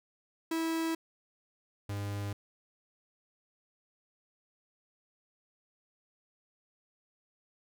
45% pulse tone pair in turn, 326.2 / 101.39 Hz, E4 / G#2, -18 / -41 cents, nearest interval octave + minor sixth, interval 2023 cents, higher first, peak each -30 / -34 dBFS, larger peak first, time 0.51-0.95 / 1.89-2.33 s, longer neither, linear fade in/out 5 ms, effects none

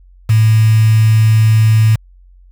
sine tone with quantisation, 110 Hz, A2, in tune, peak -6 dBFS, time 0.29-1.96 s, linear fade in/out 10 ms, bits 4, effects added 45 Hz sine -40 dBFS peak until 2.51 s

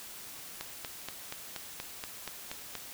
click train, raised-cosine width 0.2 ms, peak -20 dBFS, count 10, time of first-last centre 0.61-2.753 s, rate 4.2 Hz, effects white hiss -46 dBFS RMS until 2.93 s

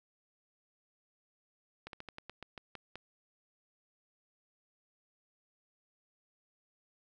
slowing click train, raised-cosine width 0.3 ms, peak -28 dBFS, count 10, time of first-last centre 1.87-2.956 s, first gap 62 ms, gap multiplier 1.16, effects none

